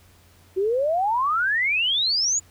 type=exponential sweep; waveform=sine; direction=up; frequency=365.5 to 7040 Hz; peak=-19 dBFS; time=0.56-2.4 s; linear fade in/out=20 ms; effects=added 89 Hz sine -54 dBFS peak until 2.5 s + pink hiss -56 dBFS RMS until 2.5 s